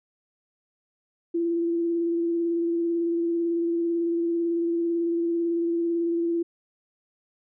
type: tone with vibrato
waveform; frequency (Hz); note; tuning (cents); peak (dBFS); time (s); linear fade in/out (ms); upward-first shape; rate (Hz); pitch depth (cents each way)
sine; 338.1; E4; +44; -22; 1.34-6.43; 10; square; 18; 14
effects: none